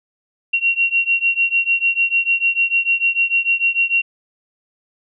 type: beating tone pair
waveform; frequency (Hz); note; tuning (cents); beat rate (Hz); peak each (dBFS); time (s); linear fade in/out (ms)
sine; 2742 / 2748.7; F7 / F7; -32 / -28; 6.7; -17 / -18; 0.53-4.02; 10
effects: none